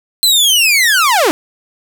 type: linear sweep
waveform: sawtooth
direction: down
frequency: 4122 to 277.2 Hz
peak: -5 dBFS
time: 0.23-1.31 s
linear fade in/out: 0 ms
effects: none